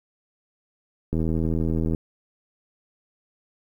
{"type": "click train", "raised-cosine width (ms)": 3, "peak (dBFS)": -13, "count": 67, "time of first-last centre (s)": [1.13, 1.948], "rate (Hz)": 80.7, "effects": ["9-bit"]}